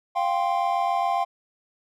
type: chord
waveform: triangle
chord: F suspended second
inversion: none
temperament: just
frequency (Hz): 698.5 / 785.8 / 1047.7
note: F5 / G5 / C6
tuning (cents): 0 / +4 / +2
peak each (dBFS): -23 / -23 / -26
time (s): 0.15-1.25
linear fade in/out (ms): 20
effects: none